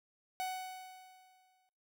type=tone with exponential decay; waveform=45% pulse; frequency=746 Hz; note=F#5; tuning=14 cents sharp; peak=-34 dBFS; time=0.4-1.69 s; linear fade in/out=0 ms; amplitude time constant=280 ms; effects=noise-tail reverb RT60 0.4 s tail -20 dB re dry